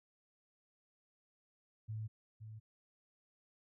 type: tone with echo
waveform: sine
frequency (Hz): 109.1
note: A2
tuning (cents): -14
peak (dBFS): -39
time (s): 1.88-2.08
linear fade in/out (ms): 20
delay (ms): 520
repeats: 1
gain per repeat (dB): -8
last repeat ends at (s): 2.6
effects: none